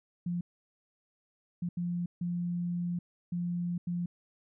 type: tone bursts at uneven times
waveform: sine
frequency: 174.61 Hz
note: F3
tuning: in tune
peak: -30 dBFS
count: 6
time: 0.26-0.41 / 1.62-1.69 / 1.77-2.06 / 2.21-2.99 / 3.32-3.78 / 3.87-4.06 s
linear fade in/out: 5 ms
effects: none